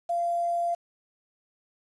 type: tone with quantisation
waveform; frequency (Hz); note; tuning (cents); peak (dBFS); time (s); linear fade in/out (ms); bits
sine; 689; F5; -24; -24; 0.09-0.75; 10; 8
effects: resampled to 22050 Hz